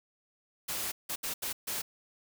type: noise bursts at uneven times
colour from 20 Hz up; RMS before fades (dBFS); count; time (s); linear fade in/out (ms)
white; -35; 5; 0.68-0.92 / 1.09-1.16 / 1.23-1.34 / 1.42-1.53 / 1.67-1.82; 10
effects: none